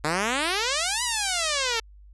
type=exponential two-way sweep; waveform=5% pulse; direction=up then down; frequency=144.6 to 1005 to 441.1 Hz; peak=-12 dBFS; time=0.04-1.8 s; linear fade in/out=5 ms; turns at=1.03 s; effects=added 50 Hz sine -46 dBFS peak until 2.13 s + resampled to 24000 Hz